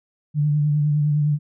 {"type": "tone with vibrato", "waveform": "sine", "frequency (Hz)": 148.4, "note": "D3", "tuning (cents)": 18, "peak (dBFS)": -16, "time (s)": [0.34, 1.39], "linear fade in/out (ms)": 50, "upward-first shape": "triangle", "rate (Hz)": 9.8, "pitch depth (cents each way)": 37, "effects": []}